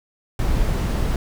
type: noise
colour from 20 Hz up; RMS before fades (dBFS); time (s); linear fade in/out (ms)
brown; -20; 0.39-1.16; 2
effects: none